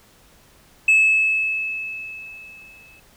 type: tone with exponential decay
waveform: sine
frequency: 2600 Hz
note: E7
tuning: 24 cents flat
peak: -8 dBFS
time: 0.88-3 s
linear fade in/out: 5 ms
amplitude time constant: 460 ms
effects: tanh soft clip ceiling -10 dBFS + pink hiss -53 dBFS RMS until 3.16 s